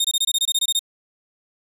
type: tone bursts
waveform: sawtooth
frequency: 3683 Hz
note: A#7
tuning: 22 cents flat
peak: -14 dBFS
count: 12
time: 0-0.793 s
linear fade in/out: 5 ms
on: 45 ms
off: 23 ms
effects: resampled to 32000 Hz